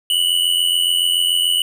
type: tone pair together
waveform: square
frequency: 2913 / 3000 Hz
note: F#7 / F#7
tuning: -28 / +23 cents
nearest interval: minor second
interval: 51 cents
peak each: -18 dBFS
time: 0.1-1.62 s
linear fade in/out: 2 ms
effects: none